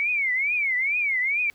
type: tone with vibrato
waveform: sine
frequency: 2217 Hz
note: C#7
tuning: in tune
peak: -21 dBFS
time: 0-1.5 s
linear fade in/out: 0 ms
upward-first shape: triangle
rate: 2.3 Hz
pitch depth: 220 cents each way
effects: pink hiss -60 dBFS RMS until 1.54 s